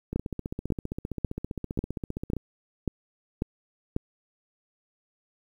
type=two click trains; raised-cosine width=3 ms; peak=-13 / -19 dBFS; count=8 / 35; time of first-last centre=0.16-3.964 / 0.13-2.367 s; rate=1.84 / 15.2 Hz; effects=9-bit